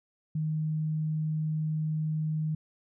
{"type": "tone", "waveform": "sine", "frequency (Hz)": 155.56, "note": "D#3", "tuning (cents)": 0, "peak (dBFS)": -27, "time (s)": [0.35, 2.55], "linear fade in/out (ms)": 5, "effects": []}